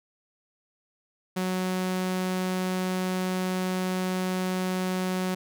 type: tone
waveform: sawtooth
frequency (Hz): 184.8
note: F#3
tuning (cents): -2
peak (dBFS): -22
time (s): 1.36-5.35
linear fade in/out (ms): 10
effects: none